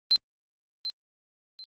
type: tone with echo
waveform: sine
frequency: 4100 Hz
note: C8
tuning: 36 cents flat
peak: -17 dBFS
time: 0.11-0.16 s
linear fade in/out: 0 ms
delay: 740 ms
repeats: 2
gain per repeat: -12 dB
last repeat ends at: 1.64 s
effects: Opus 24 kbps